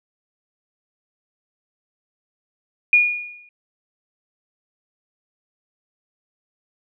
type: tone with exponential decay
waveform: sine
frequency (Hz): 2440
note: D#7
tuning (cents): -34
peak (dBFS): -8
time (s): 2.93-3.49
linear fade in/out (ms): 2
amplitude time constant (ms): 120
effects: none